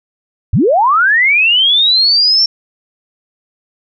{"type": "linear sweep", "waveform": "sine", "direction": "up", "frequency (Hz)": [61.9, 5490], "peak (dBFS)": -7, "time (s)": [0.53, 2.46], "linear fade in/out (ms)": 5, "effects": []}